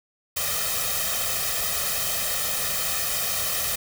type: noise with comb filter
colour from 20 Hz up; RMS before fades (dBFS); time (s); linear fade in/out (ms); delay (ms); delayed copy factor
white; -26; 0.36-3.76; 10; 1.6; +0.95
effects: none